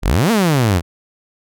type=exponential two-way sweep; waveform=sawtooth; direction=up then down; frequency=34.65 to 239.1 to 79.2 Hz; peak=-8 dBFS; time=0.02-0.82 s; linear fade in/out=50 ms; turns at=0.31 s; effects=none